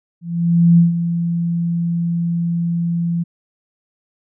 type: tone with ADSR envelope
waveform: sine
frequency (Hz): 170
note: F3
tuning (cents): -46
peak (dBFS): -6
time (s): 0.21-3.24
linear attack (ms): 570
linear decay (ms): 140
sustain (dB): -10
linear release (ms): 18
effects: none